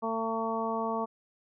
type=harmonic tone; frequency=225 Hz; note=A3; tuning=39 cents sharp; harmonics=1 / 2 / 3 / 4 / 5; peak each=-35 / -35 / -35 / -35 / -35 dBFS; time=0.02-1.06 s; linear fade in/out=20 ms; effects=none